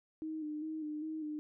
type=tone with vibrato; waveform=sine; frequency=308.4 Hz; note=D#4; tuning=15 cents flat; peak=-37 dBFS; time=0.22-1.39 s; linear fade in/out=0 ms; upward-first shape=square; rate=2.5 Hz; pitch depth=35 cents each way; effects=none